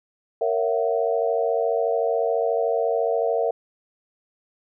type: chord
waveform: sine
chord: F# dominant seventh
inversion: first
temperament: just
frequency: 462.5 / 555 / 666 / 740 Hz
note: A#4 / C#5 / E5 / F#5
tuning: -14 / +2 / +18 / 0 cents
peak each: -23 / -27 / -24 / -29 dBFS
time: 0.41-3.51 s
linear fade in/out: 5 ms
effects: none